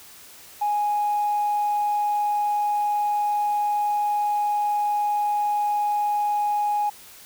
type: tone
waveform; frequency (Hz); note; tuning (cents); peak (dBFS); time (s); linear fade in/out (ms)
sine; 830; G#5; -1; -19; 0.61-6.9; 10
effects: tanh soft clip ceiling -16 dBFS + white hiss -46 dBFS RMS until 7.25 s